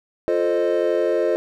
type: chord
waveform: triangle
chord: F dominant seventh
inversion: none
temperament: equal with one note detuned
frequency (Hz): 349.2 / 440 / 523.3 / 615.8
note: F4 / A4 / C5 / Eb5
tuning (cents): 0 / 0 / 0 / -18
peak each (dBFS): -21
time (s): 0.28-1.36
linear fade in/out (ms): 0
effects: none